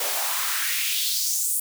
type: noise with high-pass filter sweep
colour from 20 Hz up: white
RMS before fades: -25 dBFS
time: 0-1.6 s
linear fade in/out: 5 ms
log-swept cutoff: 500 to 10000 Hz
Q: 2.4
effects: none